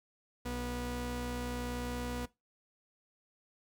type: tone pair together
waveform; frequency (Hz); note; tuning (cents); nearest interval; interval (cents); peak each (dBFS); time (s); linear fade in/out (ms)
sawtooth; 61 / 244; B1 / B3; -21 / -21; 2 octaves; 2400; -36 / -33; 0.45-2.26; 10
effects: noise-tail reverb RT60 0.2 s tail -19 dB re dry